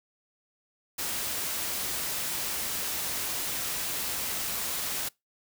white noise, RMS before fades -32 dBFS, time 0.98-5.09 s, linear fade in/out 10 ms, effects noise-tail reverb RT60 0.2 s tail -24 dB re dry

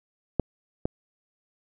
clicks, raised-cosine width 2 ms, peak -8 / -12 dBFS, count 2, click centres 0.397 / 0.855 s, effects none

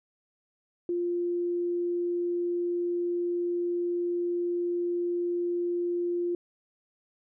sine tone, 349.2 Hz, F4, in tune, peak -26 dBFS, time 0.89-6.35 s, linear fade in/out 2 ms, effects none

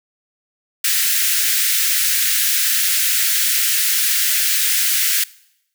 white high-pass noise, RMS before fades -17 dBFS, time 0.84-5.24 s, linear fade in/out 5 ms, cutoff 1500 Hz, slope 48 dB/octave, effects noise-tail reverb RT60 0.8 s tail -22 dB re dry

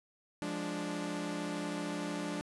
sawtooth chord, D diminished, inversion first, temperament equal, 174.61 / 207.7 / 293.7 Hz, F3 / Ab3 / D4, 0 / 0 / 0 cents, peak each -37 / -38 / -34 dBFS, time 0.42-2.41 s, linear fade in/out 0 ms, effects resampled to 24000 Hz

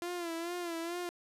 sawtooth tone with vibrato, 342 Hz, F4, 36 cents flat, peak -32 dBFS, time 0.02-1.09 s, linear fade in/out 0 ms, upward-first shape sine, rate 2.3 Hz, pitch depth 65 cents each way, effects resampled to 32000 Hz

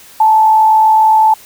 sine tone with frequency modulation, 874 Hz, A5, 12 cents flat, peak -5 dBFS, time 0.2-1.34 s, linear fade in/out 5 ms, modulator 47.2 Hz, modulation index 0.29, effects white hiss -39 dBFS RMS until 1.45 s

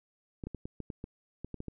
clicks, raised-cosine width 3 ms, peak -26 dBFS, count 11, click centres 0.438 / 0.47 / 0.547 / 0.655 / 0.803 / 0.902 / 1.041 / 1.446 / 1.543 / 1.604 / 1.683 s, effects none

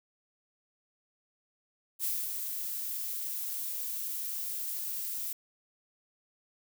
violet noise with ADSR envelope, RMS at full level -31 dBFS, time 1.99-5.33 s, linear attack 51 ms, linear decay 230 ms, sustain -5 dB, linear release 4 ms, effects none

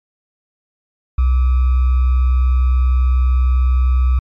sine tone with sample-and-hold, 63.6 Hz, C2, 48 cents flat, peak -10 dBFS, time 1.18-4.19 s, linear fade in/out 5 ms, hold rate 1225 Hz, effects low-pass 2000 Hz 12 dB/octave + MP3 64 kbps

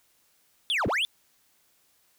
triangle linear two-way sweep, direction down then up, 3600 to 41.11 to 3600 Hz, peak -22 dBFS, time 0.7-1.05 s, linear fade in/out 0 ms, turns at 0.87 s, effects white hiss -66 dBFS RMS until 2.18 s

